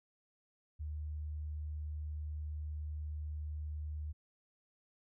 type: tone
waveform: sine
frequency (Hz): 75.8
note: D#2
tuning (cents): -45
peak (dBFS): -38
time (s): 0.79-4.13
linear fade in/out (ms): 20
effects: none